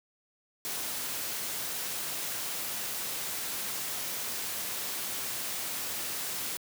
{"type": "noise", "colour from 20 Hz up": "white", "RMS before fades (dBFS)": -35, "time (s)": [0.65, 6.57], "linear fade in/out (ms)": 0, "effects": ["high-pass 100 Hz 12 dB/octave"]}